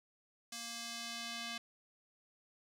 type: tone with band-pass filter sweep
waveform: square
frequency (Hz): 233.1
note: A#3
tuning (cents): 0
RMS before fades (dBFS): -44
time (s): 0.52-1.58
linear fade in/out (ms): 5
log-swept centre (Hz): 6200 to 3500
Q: 1.1
effects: none